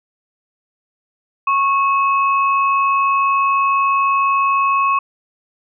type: tone pair together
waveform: sine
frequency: 1100 / 2574 Hz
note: C#6 / E7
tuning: -14 / -42 cents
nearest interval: octave + minor third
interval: 1472 cents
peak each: -13 / -22 dBFS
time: 1.47-4.99 s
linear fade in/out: 5 ms
effects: none